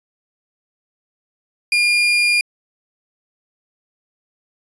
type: tone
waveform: 35% pulse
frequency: 2417 Hz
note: D7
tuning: 49 cents sharp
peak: -11 dBFS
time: 1.72-2.41 s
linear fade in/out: 2 ms
effects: resampled to 22050 Hz